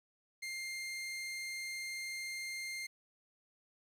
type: tone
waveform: sawtooth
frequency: 2109 Hz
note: C7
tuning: 13 cents sharp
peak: -36 dBFS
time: 0.42-2.87 s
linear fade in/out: 10 ms
effects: low-pass 11000 Hz 12 dB/octave + 11-bit